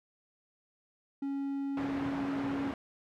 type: tone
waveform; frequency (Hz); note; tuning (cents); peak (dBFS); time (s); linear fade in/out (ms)
triangle; 277; C#4; -1; -30; 1.22-2.71; 5
type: band-pass noise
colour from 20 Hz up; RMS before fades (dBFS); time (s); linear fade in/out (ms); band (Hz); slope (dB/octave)
pink; -40; 1.77-2.74; 2; 120 to 1700; 12
effects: none